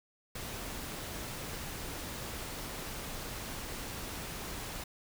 pink noise, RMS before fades -41 dBFS, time 0.35-4.84 s, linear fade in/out 5 ms, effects none

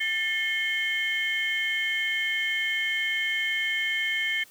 sine tone cluster, 1777 / 2157 / 3112 Hz, A6 / C#7 / G7, +17 / -48 / -13 cents, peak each -29 / -26 / -30 dBFS, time 0-4.44 s, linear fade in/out 10 ms, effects tanh soft clip ceiling -18 dBFS + white hiss -54 dBFS RMS until 4.5 s

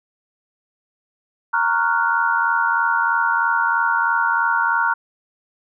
sine chord, Gb major seventh, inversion first, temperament equal with one note detuned, 928.6 / 1108.7 / 1396.9 / 1480 Hz, Bb5 / Db6 / F6 / Gb6, -7 / 0 / 0 / 0 cents, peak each -20 / -25 / -20 / -22 dBFS, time 1.53-4.94 s, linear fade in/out 10 ms, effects none

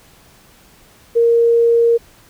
sine tone, 466.2 Hz, A#4, in tune, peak -9 dBFS, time 1.15-1.98 s, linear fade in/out 20 ms, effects pink hiss -48 dBFS RMS until 2.29 s

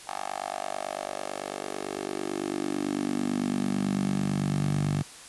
10% pulse tone with high-pass filter sweep, 49 Hz, G1, in tune, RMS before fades -30 dBFS, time 0.07-5.03 s, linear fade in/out 10 ms, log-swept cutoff 840 to 130 Hz, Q 3.6, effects white hiss -46 dBFS RMS until 5.28 s + resampled to 24000 Hz

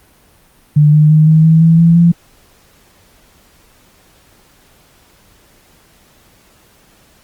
sine tone with pitch steps, 149.1 / 151.97 / 154.89 / 157.87 / 160.91 / 164.01 / 167.17 / 170.38 Hz, D3 / D#3 / D#3 / D#3 / E3 / E3 / E3 / F3, +27 / -40 / -8 / +25 / -41 / -8 / +25 / -42 cents, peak -4 dBFS, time 0.76-2.12 s, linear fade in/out 10 ms, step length 170 ms, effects pink hiss -49 dBFS RMS until 7.23 s + Opus 32 kbps

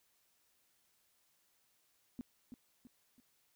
sine tone with echo, 246.2 Hz, B3, 5 cents flat, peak -39 dBFS, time 2.19-2.21 s, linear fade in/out 0 ms, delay 330 ms, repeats 3, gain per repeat -7 dB, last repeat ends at 3.2 s, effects white hiss -75 dBFS RMS until 3.55 s

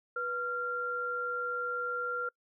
sine tone pair together, 489.7 / 1384 Hz, B4 / F6, -15 / -16 cents, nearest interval octave + tritone, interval 1799 cents, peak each -38 / -32 dBFS, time 0.16-2.29 s, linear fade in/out 5 ms, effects noise-tail reverb RT60 0.1 s tail -26 dB re dry

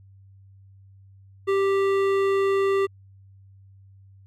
sine tone with hard clipping, 392 Hz, G4, in tune, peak -21 dBFS, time 1.47-2.87 s, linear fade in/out 20 ms, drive 13 dB, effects added 97 Hz sine -48 dBFS peak until 4.26 s

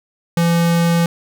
square tone, 169.4 Hz, E3, 48 cents sharp, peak -13 dBFS, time 0.37-1.06 s, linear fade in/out 2 ms, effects none

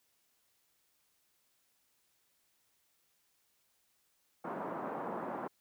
white band-pass noise, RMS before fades -40 dBFS, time 4.44-5.48 s, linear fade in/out 10 ms, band 170 to 1100 Hz, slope 24 dB/octave, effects white hiss -75 dBFS RMS until 5.6 s

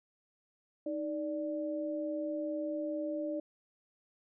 sine tone pair together, 311.1 / 586.6 Hz, D#4 / D5, 0 / -2 cents, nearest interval major seventh, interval 1098 cents, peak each -36 / -36 dBFS, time 0.86-3.4 s, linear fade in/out 5 ms, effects none

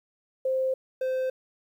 sine / triangle tone pair in turn, 523.3 / 518.2 Hz, C5 / C5, 0 / -17 cents, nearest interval unison, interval 17 cents, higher first, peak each -23 dBFS, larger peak neither, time 0.45-0.74 / 1.01-1.3 s, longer neither, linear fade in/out 5 ms, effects 10-bit

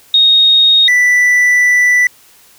sine / triangle tone pair in turn, 3729 / 1975.4 Hz, A#7 / B6, 0 / 0 cents, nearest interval major seventh, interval 1100 cents, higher first, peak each -5 dBFS, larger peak neither, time 0.14-0.88 / 0.88-2.07 s, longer second, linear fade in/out 2 ms, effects white hiss -45 dBFS RMS until 2.58 s

